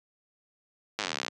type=slowing click train; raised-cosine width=0.2 ms; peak=-12 dBFS; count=24; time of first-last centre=0.99-1.282 s; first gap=9 ms; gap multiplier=1.03; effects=high-pass 200 Hz 12 dB/octave + resampled to 24000 Hz